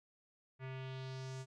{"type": "tone with low-pass filter sweep", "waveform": "square", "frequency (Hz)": 131.4, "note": "C3", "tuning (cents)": 8, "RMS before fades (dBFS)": -45, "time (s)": [0.59, 1.46], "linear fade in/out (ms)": 50, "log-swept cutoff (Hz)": [2100, 7700], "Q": 2.2, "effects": []}